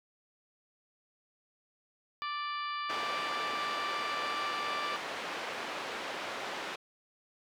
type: harmonic tone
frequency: 587 Hz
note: D5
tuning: 1 cent flat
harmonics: 2 / 3 / 4 / 5 / 6 / 7 / 8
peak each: -35 / -44 / -44 / -46 / -48 / -55 / -49 dBFS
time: 2.22-4.96 s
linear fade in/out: 0 ms
type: band-pass noise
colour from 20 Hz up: pink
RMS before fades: -39 dBFS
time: 2.89-6.76 s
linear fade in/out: 10 ms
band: 480 to 3300 Hz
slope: 12 dB/octave
effects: none